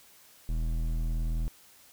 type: tone with hard clipping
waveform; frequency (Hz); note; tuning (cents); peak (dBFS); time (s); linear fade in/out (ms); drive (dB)
sine; 40.43; E1; -33; -29; 0.49-1.48; 0; 11
effects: white hiss -57 dBFS RMS until 1.92 s